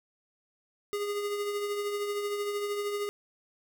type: tone with tremolo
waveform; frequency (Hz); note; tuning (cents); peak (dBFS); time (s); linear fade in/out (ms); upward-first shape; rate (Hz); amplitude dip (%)
square; 410; G#4; -22; -29; 0.93-3.09; 0; triangle; 13; 45
effects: none